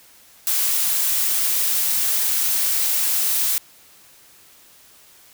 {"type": "noise", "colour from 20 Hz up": "blue", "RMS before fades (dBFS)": -20, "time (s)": [0.47, 3.58], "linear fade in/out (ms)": 0, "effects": ["white hiss -50 dBFS RMS until 5.33 s"]}